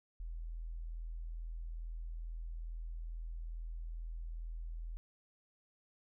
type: tone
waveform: sine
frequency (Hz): 41.16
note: E1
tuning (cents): -2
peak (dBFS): -40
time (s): 0.2-4.97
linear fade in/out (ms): 0
effects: none